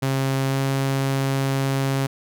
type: tone with pitch glide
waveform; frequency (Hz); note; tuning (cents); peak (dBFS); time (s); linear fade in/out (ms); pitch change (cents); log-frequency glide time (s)
sawtooth; 134.7 to 135.79; C#3 to C#3; -49 to -35; -16; 0.02-2.07; 10; +14; 0.49-0.55
effects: none